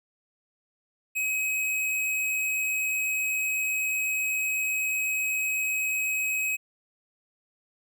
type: tone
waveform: square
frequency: 2541 Hz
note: D#7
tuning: 36 cents sharp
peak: -26 dBFS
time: 1.15-6.57 s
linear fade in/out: 20 ms
effects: none